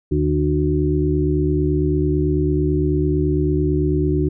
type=harmonic tone with a mistuned harmonic; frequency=74.8 Hz; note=D2; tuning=32 cents sharp; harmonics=1 / 2 / 4 / 5; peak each=-21 / -21 / -21 / -21 dBFS; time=0.11-4.29 s; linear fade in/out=10 ms; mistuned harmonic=5; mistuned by=-27 cents; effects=none